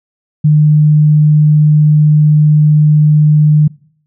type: tone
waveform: sine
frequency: 151.3 Hz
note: D#3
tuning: 48 cents flat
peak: -4 dBFS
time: 0.44-3.68 s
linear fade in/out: 10 ms
effects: noise-tail reverb RT60 0.6 s tail -23 dB re dry